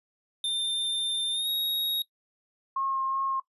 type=tone with pitch glide; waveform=square; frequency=3594 to 3775 Hz; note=A7 to A#7; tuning=+36 to +21 cents; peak=-27 dBFS; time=0.44-2.02 s; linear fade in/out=2 ms; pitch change=+85 cents; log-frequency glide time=1.32-1.48 s
type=tone with vibrato; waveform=sine; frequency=1074 Hz; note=C6; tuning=45 cents sharp; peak=-26 dBFS; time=2.76-3.4 s; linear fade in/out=5 ms; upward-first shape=sine; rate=2.7 Hz; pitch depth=12 cents each way
effects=noise-tail reverb RT60 0.1 s tail -19 dB re dry + resampled to 32000 Hz